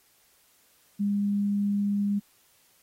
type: tone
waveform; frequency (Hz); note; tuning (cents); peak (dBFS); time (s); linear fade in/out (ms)
sine; 202.7; G#3; -42; -23; 0.99-2.2; 20
effects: white hiss -63 dBFS RMS until 2.82 s + AAC 48 kbps